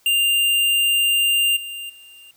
square tone with level steps, 2794 Hz, F7, in tune, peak -16 / -30 / -43 dBFS, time 0.06-2.31 s, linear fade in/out 2 ms, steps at 1.56 / 1.89 s, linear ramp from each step 10 ms, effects white hiss -58 dBFS RMS until 2.36 s

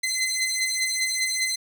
15% pulse beating tone pair, 2049 / 2054 Hz, C7 / C7, -37 / -33 cents, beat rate 5 Hz, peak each -20 dBFS, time 0.03-1.56 s, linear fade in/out 10 ms, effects none

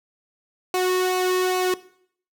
sawtooth tone with flanger, 367.8 Hz, F#4, 10 cents flat, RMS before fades -21 dBFS, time 0.74-1.74 s, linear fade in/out 2 ms, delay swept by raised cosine 0.58 to 1.43 ms, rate 2.4 Hz, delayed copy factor -0.55, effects noise-tail reverb RT60 0.6 s tail -18 dB re dry

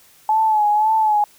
sine tone with vibrato, 857 Hz, A5, 46 cents flat, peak -13 dBFS, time 0.29-1.24 s, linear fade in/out 2 ms, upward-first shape sine, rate 1.9 Hz, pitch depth 52 cents each way, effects white hiss -51 dBFS RMS until 1.38 s

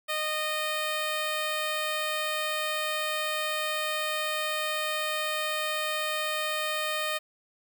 5% pulse tone with notch filter, 616 Hz, D#5, 17 cents flat, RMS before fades -30 dBFS, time 0.08-7.19 s, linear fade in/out 20 ms, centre 6000 Hz, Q 0.65, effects none

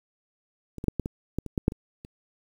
clicks, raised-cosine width 3 ms, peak -24 / -19 / -8 / -13 / -17 / -14 / -23 / -12 / -6 / -23 / -29 dBFS, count 11, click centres 0.783 / 0.841 / 0.883 / 0.997 / 1.059 / 1.386 / 1.463 / 1.578 / 1.681 / 1.721 / 2.049 s, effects 8-bit

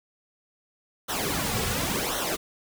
pink noise with flanger, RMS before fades -28 dBFS, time 1.08-2.37 s, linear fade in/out 20 ms, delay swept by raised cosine 0.41 to 3.31 ms, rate 0.92 Hz, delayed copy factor -0.75, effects none

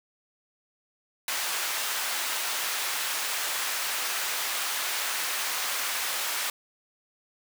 pink high-pass noise, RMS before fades -30 dBFS, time 1.28-6.5 s, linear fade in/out 2 ms, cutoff 1100 Hz, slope 12 dB/octave, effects none

